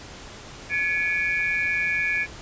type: tone cluster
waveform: sine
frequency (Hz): 1697 / 2236 / 2409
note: G#6 / C#7 / D7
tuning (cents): +37 / +14 / +43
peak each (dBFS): -26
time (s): 0.69-2.27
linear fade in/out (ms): 50
effects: pink hiss -41 dBFS RMS until 2.41 s + resampled to 16000 Hz